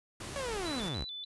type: noise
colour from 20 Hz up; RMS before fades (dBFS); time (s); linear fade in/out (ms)
pink; -42; 0.2-0.89; 5
type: linear sweep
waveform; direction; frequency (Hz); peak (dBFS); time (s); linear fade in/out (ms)
sawtooth; down; 572 to 43.7; -31; 0.36-1.04; 0
type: tone with vibrato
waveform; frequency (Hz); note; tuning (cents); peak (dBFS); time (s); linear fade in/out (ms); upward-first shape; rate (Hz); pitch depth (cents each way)
sine; 3729; A#7; 0; -39; 0.65-1.25; 10; square; 3.4; 110
effects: resampled to 24000 Hz